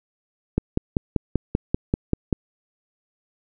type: click train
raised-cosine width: 3 ms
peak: -6 dBFS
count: 10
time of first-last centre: 0.58-2.328 s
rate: 5.15 Hz
effects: none